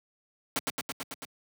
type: noise with echo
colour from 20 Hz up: pink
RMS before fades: -29 dBFS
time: 0.56-0.59 s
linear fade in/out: 0 ms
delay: 110 ms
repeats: 6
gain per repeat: -2 dB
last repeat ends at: 1.25 s
effects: high-pass 150 Hz 12 dB/octave